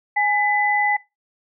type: tone pair together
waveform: sine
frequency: 830.6 / 2001 Hz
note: G#5 / B6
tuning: 0 / +22 cents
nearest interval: octave + minor third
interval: 1522 cents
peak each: -19 dBFS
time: 0.16-0.97 s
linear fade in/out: 10 ms
effects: noise-tail reverb RT60 0.2 s tail -18 dB re dry